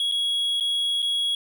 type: tone with dropouts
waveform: triangle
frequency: 3327 Hz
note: G#7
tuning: 2 cents sharp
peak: -20 dBFS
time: 0-1.35 s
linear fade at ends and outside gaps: 2 ms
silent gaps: 0.115-0.12 / 0.6-0.607 / 1.021-1.026 s
effects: none